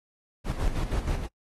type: noise with tremolo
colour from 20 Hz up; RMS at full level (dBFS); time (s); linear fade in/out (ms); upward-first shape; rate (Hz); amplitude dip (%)
brown; -26; 0.44-1.28; 50; square; 6.3; 55
effects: noise-tail reverb RT60 0.1 s tail -26 dB re dry + AAC 32 kbps

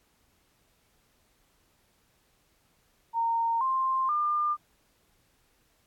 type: tone with pitch steps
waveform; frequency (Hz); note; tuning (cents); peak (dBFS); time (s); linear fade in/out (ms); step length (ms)
sine; 921 / 1051.9 / 1201.3; A#5 / C6 / D6; -21 / +9 / +39; -24; 3.13-4.57; 50; 480
effects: pink hiss -68 dBFS RMS until 5.86 s + AAC 64 kbps

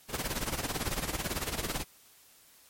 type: noise with tremolo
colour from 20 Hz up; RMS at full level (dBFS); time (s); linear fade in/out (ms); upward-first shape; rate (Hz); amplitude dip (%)
pink; -31; 0.08-1.85; 50; sine; 18; 75
effects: white hiss -59 dBFS RMS until 2.69 s + MP3 64 kbps

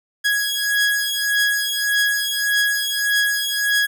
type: beating tone pair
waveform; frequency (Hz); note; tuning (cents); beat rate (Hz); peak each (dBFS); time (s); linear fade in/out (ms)
sawtooth; 1661.2 / 1662.9; G#6 / G#6; 0 / +2; 1.7; -17; 0.24-3.87; 20
effects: none

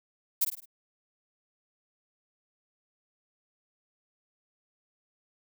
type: noise with echo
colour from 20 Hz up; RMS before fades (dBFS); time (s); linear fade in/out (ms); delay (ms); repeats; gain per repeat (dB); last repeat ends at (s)
violet; -24; 0.41-0.45; 10; 52; 4; -7; 0.658
effects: none

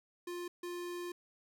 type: tone bursts at uneven times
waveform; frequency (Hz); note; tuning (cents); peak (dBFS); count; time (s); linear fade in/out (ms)
square; 351.3; F4; +10; -40; 2; 0.27-0.48 / 0.63-1.12; 5
effects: 12-bit

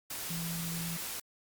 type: tone in noise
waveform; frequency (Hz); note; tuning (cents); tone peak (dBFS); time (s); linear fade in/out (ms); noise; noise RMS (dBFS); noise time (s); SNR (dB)
sine; 168; E3; +33; -36; 0.3-0.97; 5; white; -39; 0.1-1.2; 0
effects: Opus 48 kbps

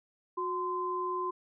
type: tone pair together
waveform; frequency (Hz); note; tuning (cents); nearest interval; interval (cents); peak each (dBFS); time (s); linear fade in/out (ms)
sine; 364.2 / 1032.5; F#4 / C6; -27 / -23; octave + tritone; 1804; -35 / -32; 0.37-1.31; 10
effects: none

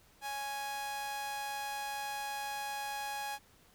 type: tone with amplitude modulation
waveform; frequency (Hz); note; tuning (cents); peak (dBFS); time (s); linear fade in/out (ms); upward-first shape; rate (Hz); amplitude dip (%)
sawtooth; 830.6; G#5; 0; -31; 0.21-3.39; 50; sine; 269; 45
effects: pink hiss -64 dBFS RMS until 3.74 s

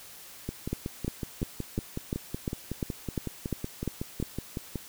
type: two click trains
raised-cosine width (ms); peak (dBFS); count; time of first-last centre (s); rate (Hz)
3; -16 / -19; 11 / 24; 0.73-4.227 / 0.49-4.757; 2.86 / 5.39
effects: white hiss -48 dBFS RMS until 4.88 s

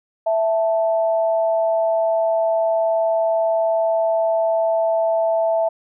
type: tone pair together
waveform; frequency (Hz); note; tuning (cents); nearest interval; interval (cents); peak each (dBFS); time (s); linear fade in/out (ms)
sine; 659.7 / 880; E5 / A5; +1 / 0; perfect fourth; 499; -16 / -25; 0.26-5.69; 10
effects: none

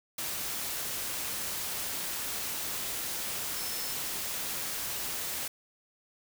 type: tone in noise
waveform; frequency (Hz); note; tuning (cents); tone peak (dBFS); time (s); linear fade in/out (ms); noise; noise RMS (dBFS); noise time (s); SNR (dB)
sine; 5274; E8; 0; -41; 3.56-3.93; 5; white; -35; 0.18-5.48; -9
effects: none

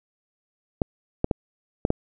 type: clicks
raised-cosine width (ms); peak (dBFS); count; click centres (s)
2; -7; 5; 0.818 / 1.244 / 1.312 / 1.851 / 1.904
effects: none

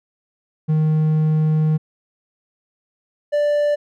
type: tone pair in turn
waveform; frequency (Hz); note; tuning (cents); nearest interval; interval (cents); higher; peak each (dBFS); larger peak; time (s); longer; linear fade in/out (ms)
triangle; 155.56 / 587.3; D#3 / D5; 0 / 0; octave + major seventh; 2300; second; -12 / -13; first; 0.68-1.78 / 3.32-3.76; first; 20
effects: none

